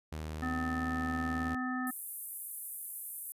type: tone with pitch glide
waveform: sawtooth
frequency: 77.78 to 78.41 Hz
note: D#2 to D#2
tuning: 0 to +14 cents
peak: -34 dBFS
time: 0.12-1.55 s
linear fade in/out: 5 ms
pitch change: +14 cents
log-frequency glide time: 0.33-0.75 s
type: harmonic tone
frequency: 254.1 Hz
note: B3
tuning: 49 cents sharp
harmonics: 1 / 3 / 5 / 7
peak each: -34 / -42 / -40 / -40 dBFS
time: 0.42-1.91 s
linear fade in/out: 10 ms
type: high-pass noise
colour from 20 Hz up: pink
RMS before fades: -40 dBFS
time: 1.87-3.32 s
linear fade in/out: 0 ms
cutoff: 9600 Hz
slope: 48 dB/octave
effects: resampled to 32000 Hz